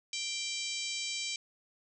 harmonic tone, 784 Hz, G5, in tune, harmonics 3 / 4 / 5 / 6 / 7 / 8 / 9 / 10, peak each -40 / -41 / -42 / -43 / -43 / -44 / -45 / -45 dBFS, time 0.13-1.36 s, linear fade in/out 2 ms, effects none

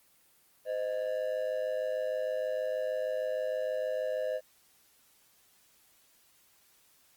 triangle ring-modulated tone, 568 Hz, C#5, 42 cents sharp, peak -25 dBFS, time 0.65-4.41 s, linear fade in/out 50 ms, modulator 53.2 Hz, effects white hiss -65 dBFS RMS until 7.16 s + Opus 24 kbps

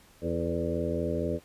harmonic tone with a mistuned harmonic, 84.2 Hz, E2, 37 cents sharp, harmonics 1 / 2 / 3 / 4 / 5 / 6 / 7, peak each -35 / -35 / -35 / -35 / -35 / -35 / -35 dBFS, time 0.21-1.4 s, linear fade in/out 50 ms, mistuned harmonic 5, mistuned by +45 cents, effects pink hiss -58 dBFS RMS until 1.44 s + resampled to 32000 Hz

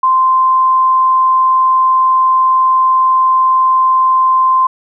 sine tone, 1041 Hz, C6, 9 cents flat, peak -7 dBFS, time 0.03-4.67 s, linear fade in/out 5 ms, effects none

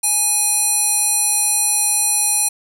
square tone with band-pass filter, 830.6 Hz, G#5, in tune, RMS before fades -17 dBFS, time 0.03-2.49 s, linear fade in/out 10 ms, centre 9900 Hz, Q 4.3, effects none

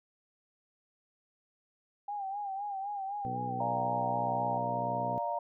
sine tone with vibrato, 798 Hz, G5, 31 cents sharp, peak -34 dBFS, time 2.08-4.58 s, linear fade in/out 5 ms, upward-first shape sine, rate 3.9 Hz, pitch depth 69 cents each way
harmonic tone, 61.74 Hz, B1, in tune, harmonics 2 / 3 / 4 / 5 / 6 / 7 / 8, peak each -40 / -44 / -42 / -50 / -53 / -49 / -45 dBFS, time 3.25-5.18 s, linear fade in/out 0 ms
sine chord, Bb major, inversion first, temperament equal, 587.3 / 698.5 / 932.3 Hz, D5 / F5 / Bb5, 0 / 0 / 0 cents, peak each -37 / -35 / -34 dBFS, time 3.6-5.39 s, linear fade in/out 5 ms
effects none

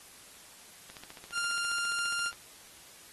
click train, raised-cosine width 0.2 ms, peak -28 dBFS, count 22, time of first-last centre 0.9-2.329 s, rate 14.7 Hz
sawtooth tone, 1396.9 Hz, F6, in tune, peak -27 dBFS, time 1.32-2.32 s, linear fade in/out 50 ms
effects white hiss -53 dBFS RMS until 3.12 s + AAC 32 kbps

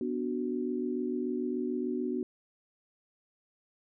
sine chord, B minor, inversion none, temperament equal, 246.9 / 293.7 / 370 Hz, B3 / D4 / F#4, 0 / 0 / 0 cents, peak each -33 / -36 / -34 dBFS, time 0.01-2.23 s, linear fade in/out 2 ms, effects none

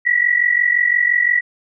sine tone pair together, 1913 / 1958.8 Hz, A#6 / B6, +44 / -15 cents, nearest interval unison, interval 41 cents, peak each -16 / -15 dBFS, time 0.05-1.41 s, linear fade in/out 20 ms, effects none

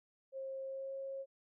sine tone with pitch glide, 535 to 541.5 Hz, C5 to C#5, +38 to -41 cents, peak -40 dBFS, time 0.32-1.26 s, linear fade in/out 50 ms, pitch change +21 cents, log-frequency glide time 0.65-0.94 s, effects none

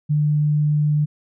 sine tone, 149.4 Hz, D3, 30 cents sharp, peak -15 dBFS, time 0.09-1.06 s, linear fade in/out 20 ms, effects none

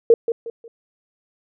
sine tone with echo, 461.7 Hz, A#4, 17 cents flat, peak -7 dBFS, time 0.1-0.14 s, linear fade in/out 2 ms, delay 180 ms, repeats 3, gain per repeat -10 dB, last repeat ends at 0.68 s, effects none

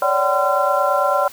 sine tone cluster, 559 / 588 / 761 / 1025 / 1364 Hz, C#5 / D5 / F#5 / C6 / F6, +14 / +2 / +48 / -36 / -41 cents, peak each -21 dBFS, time 0.02-1.28 s, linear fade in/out 2 ms, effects white hiss -41 dBFS RMS until 1.32 s

